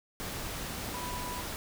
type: tone in noise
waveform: sine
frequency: 987 Hz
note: B5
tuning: 1 cent flat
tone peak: -39 dBFS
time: 0.94-1.41 s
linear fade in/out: 0 ms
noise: pink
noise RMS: -38 dBFS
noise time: 0.2-1.56 s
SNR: -4 dB
effects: none